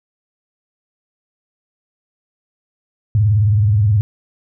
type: tone with vibrato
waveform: sine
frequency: 104.5 Hz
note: G#2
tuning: 11 cents sharp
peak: -10 dBFS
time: 3.15-4.01 s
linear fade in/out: 0 ms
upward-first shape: sine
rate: 19 Hz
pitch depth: 140 cents each way
effects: none